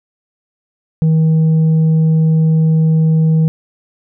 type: tone with tanh clipping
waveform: sine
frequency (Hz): 159.4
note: D#3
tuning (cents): +42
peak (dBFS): -9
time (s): 1.02-3.48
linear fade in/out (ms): 0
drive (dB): 3
effects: none